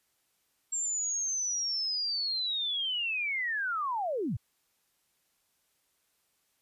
sine linear sweep, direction down, 7459 to 80.5 Hz, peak -29 dBFS, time 0.72-4.37 s, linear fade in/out 10 ms, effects white hiss -74 dBFS RMS until 6.61 s + resampled to 32000 Hz

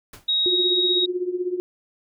pink noise with exponential decay, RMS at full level -37 dBFS, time 0.13-0.31 s, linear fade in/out 5 ms, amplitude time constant 38 ms
sine tone, 3786 Hz, A#7, 26 cents sharp, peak -18 dBFS, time 0.28-1.06 s, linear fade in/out 10 ms
sine tone with tremolo, 360.3 Hz, F#4, 46 cents flat, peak -19 dBFS, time 0.46-1.6 s, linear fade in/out 0 ms, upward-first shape triangle, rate 16 Hz, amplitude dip 85%
effects none

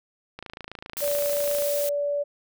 click train, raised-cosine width 0.3 ms, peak -21 dBFS, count 35, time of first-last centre 0.39-1.622 s, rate 27.6 Hz
blue noise, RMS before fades -31 dBFS, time 0.97-1.89 s, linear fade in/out 0 ms
sine tone, 577 Hz, D5, 31 cents flat, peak -23 dBFS, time 1.01-2.24 s, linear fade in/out 20 ms
effects none

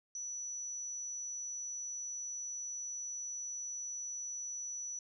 sine tone, 5920 Hz, F#8, in tune, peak -39 dBFS, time 0.15-4.99 s, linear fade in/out 2 ms, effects none

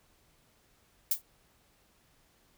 violet noise with exponential decay, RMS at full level -22 dBFS, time 1.11-1.22 s, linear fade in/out 5 ms, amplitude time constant 22 ms, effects pink hiss -67 dBFS RMS until 2.57 s

